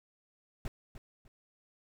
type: noise with echo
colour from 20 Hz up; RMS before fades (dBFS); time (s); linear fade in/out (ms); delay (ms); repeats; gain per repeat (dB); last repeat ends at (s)
brown; -35; 0.65-0.68; 2; 300; 2; -11; 1.28
effects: none